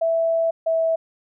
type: tone pair in turn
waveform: sine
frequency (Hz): 659.3 / 652.9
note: E5 / E5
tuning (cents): 0 / -17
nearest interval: unison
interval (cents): 17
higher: first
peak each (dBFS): -17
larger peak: neither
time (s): 0.01-0.51 / 0.66-0.96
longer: first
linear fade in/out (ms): 10
effects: none